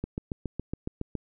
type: click train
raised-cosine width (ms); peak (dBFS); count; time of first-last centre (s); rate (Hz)
3; -18; 9; 0.04-1.153; 7.19
effects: none